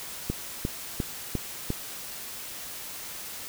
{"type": "click train", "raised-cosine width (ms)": 3, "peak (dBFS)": -14, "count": 5, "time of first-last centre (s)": [0.3, 1.704], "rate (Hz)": 2.85, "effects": ["white hiss -39 dBFS RMS until 3.48 s"]}